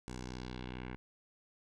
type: tone with low-pass filter sweep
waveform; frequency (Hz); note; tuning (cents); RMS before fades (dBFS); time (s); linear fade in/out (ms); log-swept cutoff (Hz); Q
10% pulse; 62.4; B1; +19; -44; 0.08-0.96; 0; 8100 to 2100; 1.9
effects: none